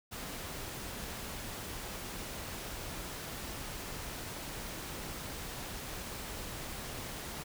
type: noise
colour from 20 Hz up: pink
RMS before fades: -42 dBFS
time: 0.11-7.44 s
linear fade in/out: 20 ms
effects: none